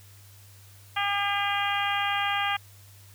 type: harmonic tone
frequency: 403.1 Hz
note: G4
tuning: 48 cents sharp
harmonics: 2 / 3 / 4 / 5 / 6 / 7 / 8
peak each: -29 / -31 / -32 / -33 / -34 / -34 / -35 dBFS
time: 0.96-2.57 s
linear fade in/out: 10 ms
effects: added 99 Hz sine -50 dBFS peak until 3.14 s + white hiss -55 dBFS RMS until 3.14 s